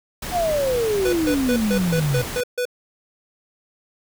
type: noise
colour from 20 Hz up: pink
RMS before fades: -30 dBFS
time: 0.22-2.41 s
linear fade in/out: 5 ms
type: exponential sweep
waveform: sine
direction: down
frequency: 740 to 124.9 Hz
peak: -18 dBFS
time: 0.31-2.24 s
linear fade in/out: 50 ms
type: tone bursts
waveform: square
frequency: 493.9 Hz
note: B4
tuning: in tune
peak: -21 dBFS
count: 8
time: 1.05-2.654 s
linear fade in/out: 5 ms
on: 78 ms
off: 140 ms
effects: none